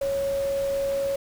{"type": "tone in noise", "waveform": "sine", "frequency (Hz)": 553, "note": "C#5", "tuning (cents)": -4, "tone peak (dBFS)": -23, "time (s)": [0.01, 1.16], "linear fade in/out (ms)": 5, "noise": "pink", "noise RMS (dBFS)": -40, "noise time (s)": [0.01, 1.16], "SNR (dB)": 14, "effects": []}